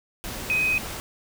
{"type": "tone in noise", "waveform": "sine", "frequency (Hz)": 2514, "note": "D#7", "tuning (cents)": 17, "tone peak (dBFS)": -20, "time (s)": [0.5, 0.78], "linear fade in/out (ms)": 0, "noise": "pink", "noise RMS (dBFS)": -34, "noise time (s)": [0.24, 1], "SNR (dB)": 11, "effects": []}